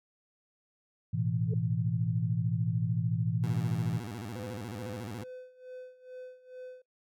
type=chord; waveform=sine; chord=A suspended second; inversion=none; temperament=equal with one note detuned; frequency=110 / 123.47 / 165.29 Hz; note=A2 / B2 / E3; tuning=0 / 0 / +5 cents; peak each=-31 / -32 / -32 dBFS; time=1.13-3.99 s; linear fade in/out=10 ms
type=tone with exponential growth; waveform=sine; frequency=437.8 Hz; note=A4; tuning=9 cents flat; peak=-33 dBFS; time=1.46-1.54 s; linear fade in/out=5 ms; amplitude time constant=16 ms
type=tone with vibrato; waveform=20% pulse; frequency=109.8 Hz; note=A2; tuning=3 cents flat; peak=-33 dBFS; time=3.43-5.24 s; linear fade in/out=10 ms; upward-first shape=square; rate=14 Hz; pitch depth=160 cents each way
type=tone with tremolo; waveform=triangle; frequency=507 Hz; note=B4; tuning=45 cents sharp; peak=-39 dBFS; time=4.35-6.82 s; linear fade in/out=5 ms; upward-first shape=sine; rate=2.3 Hz; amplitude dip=85%
effects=noise-tail reverb RT60 0.2 s tail -25 dB re dry